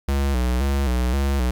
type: tone with vibrato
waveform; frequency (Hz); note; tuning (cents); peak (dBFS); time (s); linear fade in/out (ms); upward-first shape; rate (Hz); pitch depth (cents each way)
square; 65.41; C2; 0; -19; 0.08-1.51; 5; square; 1.9; 97
effects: 9-bit